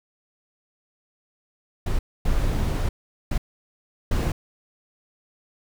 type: noise bursts at uneven times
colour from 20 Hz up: brown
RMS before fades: -22 dBFS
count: 4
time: 1.86-1.99 / 2.25-2.89 / 3.31-3.38 / 4.11-4.32 s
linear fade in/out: 5 ms
effects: none